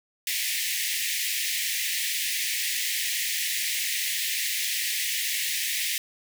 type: high-pass noise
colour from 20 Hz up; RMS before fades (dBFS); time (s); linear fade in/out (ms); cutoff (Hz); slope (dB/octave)
pink; -28; 0.27-5.98; 2; 1800; 96
effects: none